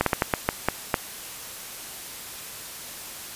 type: slowing click train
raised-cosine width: 0.5 ms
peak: -4 dBFS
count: 8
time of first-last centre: 0.01-0.942 s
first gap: 53 ms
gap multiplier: 1.3
effects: white hiss -38 dBFS RMS until 3.35 s + resampled to 32000 Hz